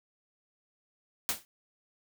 white noise with exponential decay, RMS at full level -26 dBFS, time 1.29-1.45 s, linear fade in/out 0 ms, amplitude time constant 33 ms, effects none

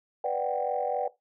sine chord, G major seventh, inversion first, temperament equal, 493.9 / 587.3 / 740 / 784 Hz, B4 / D5 / F#5 / G5, 0 / 0 / 0 / 0 cents, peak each -31 dBFS, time 0.24-1.08 s, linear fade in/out 5 ms, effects noise-tail reverb RT60 0.2 s tail -18 dB re dry + tanh soft clip ceiling -17 dBFS

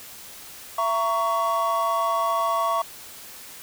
triangle chord, A# diminished, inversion second, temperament just, 671.3 / 932.3 / 1118.8 Hz, E5 / A#5 / C#6, +31 / 0 / +16 cents, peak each -24 / -27 / -21 dBFS, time 0.78-2.82 s, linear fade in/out 5 ms, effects white hiss -42 dBFS RMS until 3.62 s

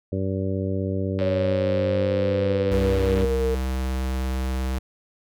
harmonic tone, 96 Hz, G2, 36 cents flat, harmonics 1 / 2 / 3 / 4 / 5 / 6, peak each -26 / -29 / -31 / -32 / -33 / -34 dBFS, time 0.12-3.25 s, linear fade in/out 5 ms
click train, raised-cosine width 0.3 ms, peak -19 dBFS, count 200, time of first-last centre 1.19-3.221 s, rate 98 Hz
sine linear sweep, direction down, 560 to 455.3 Hz, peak -22 dBFS, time 1.21-3.55 s, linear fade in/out 5 ms
square tone, 64.9 Hz, C2, 13 cents flat, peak -24 dBFS, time 2.71-4.79 s, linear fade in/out 10 ms
effects none

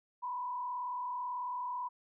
sine tone with frequency modulation, 987.8 Hz, B5, in tune, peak -35 dBFS, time 0.22-1.89 s, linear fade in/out 20 ms, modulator 38.2 Hz, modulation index 0.71, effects none

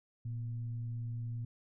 sine tone with frequency modulation, 116.54 Hz, A#2, in tune, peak -36 dBFS, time 0.25-1.45 s, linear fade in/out 5 ms, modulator 128 Hz, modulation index 0.25, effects none

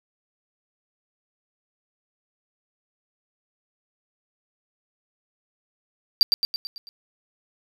triangle tone with echo, 4699 Hz, D8, in tune, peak -9 dBFS, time 6.21-6.23 s, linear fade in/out 0 ms, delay 110 ms, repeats 6, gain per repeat -5 dB, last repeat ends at 6.89 s, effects none

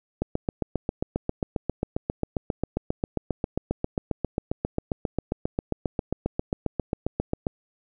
click train, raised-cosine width 2 ms, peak -11 dBFS, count 55, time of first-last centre 0.22-7.468 s, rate 7.45 Hz, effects none

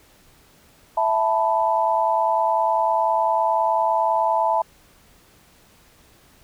sine chord, E suspended fourth, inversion none, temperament just, 659.3 / 879 / 988.9 Hz, E5 / A5 / B5, 0 / -2 / +2 cents, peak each -22 / -20 / -23 dBFS, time 0.97-4.62 s, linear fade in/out 5 ms, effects pink hiss -54 dBFS RMS until 6.43 s

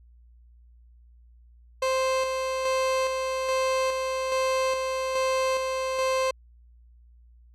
30% pulse tone with tremolo, 523.3 Hz, C5, in tune, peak -20 dBFS, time 1.82-6.31 s, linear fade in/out 5 ms, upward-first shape square, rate 1.2 Hz, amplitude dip 35%, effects added 59 Hz sine -51 dBFS peak until 7.54 s + low-pass 8000 Hz 12 dB/octave

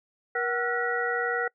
sine tone cluster, 477.1 / 752 / 1356 / 1457 / 1921 Hz, A#4 / F#5 / E6 / F#6 / B6, +40 / +28 / +49 / -27 / -48 cents, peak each -30 / -33 / -34 / -31 / -31 dBFS, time 0.35-1.48 s, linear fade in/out 5 ms, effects noise-tail reverb RT60 0.1 s tail -25 dB re dry

